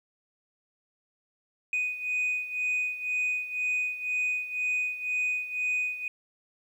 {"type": "beating tone pair", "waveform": "sine", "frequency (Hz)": [2489, 2491], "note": ["D#7", "D#7"], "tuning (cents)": [0, 1], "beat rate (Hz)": 2, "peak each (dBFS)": [-27, -31], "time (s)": [1.73, 6.08], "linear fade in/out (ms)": 2, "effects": ["tanh soft clip ceiling -23 dBFS", "10-bit"]}